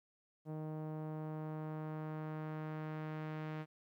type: tone with low-pass filter sweep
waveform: sawtooth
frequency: 155.3 Hz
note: D#3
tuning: 3 cents flat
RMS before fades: -43 dBFS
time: 0.45-3.66 s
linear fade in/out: 50 ms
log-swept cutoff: 690 to 2300 Hz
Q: 0.99
effects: 13-bit